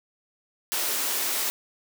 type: high-pass noise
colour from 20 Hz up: white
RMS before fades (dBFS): -27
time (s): 0.72-1.5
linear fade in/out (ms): 0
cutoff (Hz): 260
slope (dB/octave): 24
effects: none